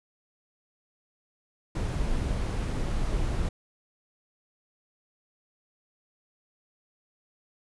brown noise, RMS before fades -28 dBFS, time 1.75-3.49 s, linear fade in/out 5 ms, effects resampled to 24000 Hz

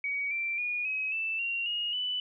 sine tone with pitch steps, 2258 / 2350 / 2445 / 2545 / 2648 / 2756 / 2868 / 2985 Hz, C#7 / D7 / D#7 / D#7 / E7 / F7 / F7 / F#7, +31 / +1 / -31 / +39 / +7 / -24 / +45 / +15 cents, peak -29 dBFS, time 0.04-2.2 s, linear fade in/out 2 ms, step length 270 ms, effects none

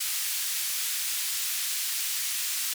white band-pass noise, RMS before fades -30 dBFS, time 0-2.74 s, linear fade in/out 10 ms, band 2100 to 15000 Hz, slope 12 dB/octave, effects none

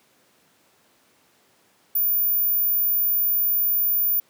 sine tone, 14820 Hz, A#9, 11 cents flat, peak -18 dBFS, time 1.95-4.2 s, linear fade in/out 5 ms, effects pink hiss -60 dBFS RMS until 4.29 s + high-pass 200 Hz 12 dB/octave

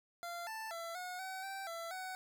25% pulse tone with pitch steps, 690 / 883 / 671 / 726 / 758 / 778 / 670 / 748 Hz, F5 / A5 / E5 / F#5 / F#5 / G5 / E5 / F#5, -21 / +6 / +31 / -33 / +42 / -13 / +28 / +19 cents, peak -38 dBFS, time 0.23-2.15 s, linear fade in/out 0 ms, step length 240 ms, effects none

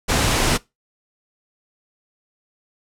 pink noise, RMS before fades -18 dBFS, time 0.08-0.58 s, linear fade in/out 20 ms, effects noise-tail reverb RT60 0.2 s tail -21 dB re dry + low-pass 10000 Hz 12 dB/octave

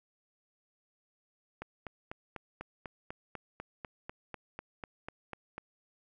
click train, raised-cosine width 0.5 ms, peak -25 dBFS, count 17, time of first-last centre 1.62-5.58 s, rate 4.04 Hz, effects none

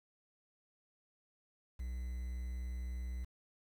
triangle tone with quantisation, 61.74 Hz, B1, in tune, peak -36 dBFS, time 1.79-3.25 s, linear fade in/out 10 ms, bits 10, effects none

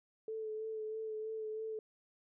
sine tone with vibrato, 436.9 Hz, A4, 12 cents flat, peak -38 dBFS, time 0.28-1.79 s, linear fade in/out 2 ms, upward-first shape sine, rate 3.1 Hz, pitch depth 22 cents each way, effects none

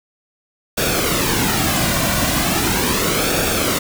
pink noise with flanger, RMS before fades -18 dBFS, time 0.77-3.79 s, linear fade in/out 10 ms, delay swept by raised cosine 0.98 to 2.38 ms, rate 0.38 Hz, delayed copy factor -0.6, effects none

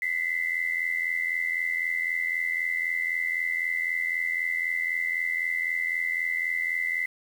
sine tone pair together, 1989.1 / 2073 Hz, B6 / C7, +12 / -17 cents, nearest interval minor second, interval 71 cents, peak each -28 dBFS, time 0.02-7.06 s, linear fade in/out 2 ms, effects 8-bit

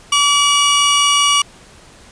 sawtooth tone pair together, 1147 / 2890 Hz, D6 / F#7, -41 / -41 cents, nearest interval octave + major third, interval 1600 cents, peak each -10 dBFS, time 0.12-1.42 s, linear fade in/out 5 ms, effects pink hiss -43 dBFS RMS until 2.11 s + resampled to 22050 Hz

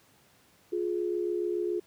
sine tone pair together, 352.8 / 419.9 Hz, F4 / G#4, +18 / +19 cents, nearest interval minor third, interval 301 cents, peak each -29 / -32 dBFS, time 0.72-1.8 s, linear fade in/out 10 ms, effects pink hiss -62 dBFS RMS until 1.86 s + high-pass 100 Hz 12 dB/octave

